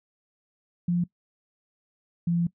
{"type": "tone pair in turn", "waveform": "sine", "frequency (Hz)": [174.61, 171.12], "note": ["F3", "F3"], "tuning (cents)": [0, -35], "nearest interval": "unison", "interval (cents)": 35, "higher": "first", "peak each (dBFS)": -21, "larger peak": "neither", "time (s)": [[0.88, 1.04], [2.27, 2.47]], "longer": "second", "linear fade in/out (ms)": 5, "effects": ["noise-tail reverb RT60 0.1 s tail -20 dB re dry"]}